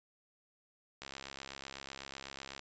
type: click train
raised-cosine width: 0.2 ms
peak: -26 dBFS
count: 108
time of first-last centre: 1.02-2.594 s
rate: 68 Hz
effects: resampled to 16000 Hz